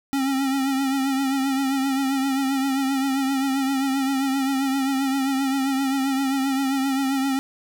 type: tone with vibrato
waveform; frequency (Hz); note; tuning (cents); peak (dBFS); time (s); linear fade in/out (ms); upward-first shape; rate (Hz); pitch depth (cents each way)
square; 270; C#4; -45; -21; 0.13-7.39; 0; triangle; 7.6; 56
effects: none